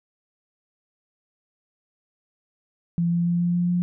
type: tone with pitch steps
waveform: sine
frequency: 170.6 / 171.79 / 172.98 / 174.18 / 175.4 / 176.62 Hz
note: F3 / F3 / F3 / F3 / F3 / F3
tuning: -40 / -28 / -16 / -4 / +8 / +20 cents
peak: -19 dBFS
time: 2.98-3.82 s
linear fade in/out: 0 ms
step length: 140 ms
effects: none